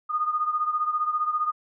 sine beating tone pair, 1226 / 1241 Hz, D#6 / D#6, -26 / -5 cents, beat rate 15 Hz, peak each -24 / -29 dBFS, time 0.09-1.52 s, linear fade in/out 20 ms, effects none

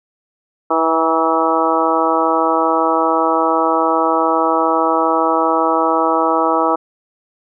harmonic tone with a mistuned harmonic, 162.5 Hz, E3, 24 cents flat, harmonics 2 / 3 / 4 / 5 / 6 / 7 / 8, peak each -20 / -20 / -20 / -20 / -20 / -20 / -20 dBFS, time 0.7-6.76 s, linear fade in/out 10 ms, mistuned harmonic 6, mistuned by -23 cents, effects none

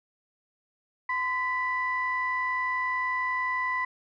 sine tone pair together, 1022 / 1973.2 Hz, C6 / B6, -41 / -2 cents, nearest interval major seventh, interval 1139 cents, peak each -28 dBFS, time 1.09-3.85 s, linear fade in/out 5 ms, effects tanh soft clip ceiling -18 dBFS

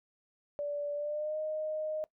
sine tone with pitch glide, 581 to 619.1 Hz, D5 to D#5, -19 to -9 cents, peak -32 dBFS, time 0.59-2.04 s, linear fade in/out 0 ms, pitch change +110 cents, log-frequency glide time 0.94-1.38 s, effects noise-tail reverb RT60 0.1 s tail -20 dB re dry

